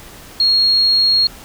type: tone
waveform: sine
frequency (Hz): 4287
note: C8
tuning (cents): +41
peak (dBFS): -10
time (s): 0.4-1.27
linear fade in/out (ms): 2
effects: pink hiss -38 dBFS RMS until 1.44 s